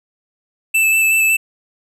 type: tone with vibrato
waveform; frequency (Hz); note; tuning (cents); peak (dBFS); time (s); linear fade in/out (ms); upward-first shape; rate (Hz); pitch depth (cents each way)
square; 2637; E7; 0; -12; 0.74-1.37; 10; square; 5.4; 11
effects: none